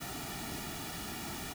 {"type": "noise with comb filter", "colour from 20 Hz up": "pink", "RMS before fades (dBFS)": -41, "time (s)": [0, 1.54], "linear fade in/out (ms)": 20, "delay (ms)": 1.9, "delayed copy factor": -0.75, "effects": []}